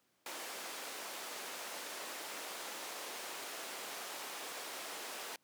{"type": "band-pass noise", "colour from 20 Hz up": "pink", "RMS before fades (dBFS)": -45, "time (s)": [0.26, 5.36], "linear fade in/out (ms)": 2, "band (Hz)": [460, 14000], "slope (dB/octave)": 12, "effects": ["pink hiss -75 dBFS RMS until 5.43 s", "high-pass 200 Hz 12 dB/octave"]}